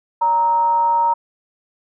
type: tone with frequency modulation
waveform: sine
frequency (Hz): 932.3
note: A#5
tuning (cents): 0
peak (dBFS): -13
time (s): 0.21-1.14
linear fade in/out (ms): 10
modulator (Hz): 358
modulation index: 0.26
effects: none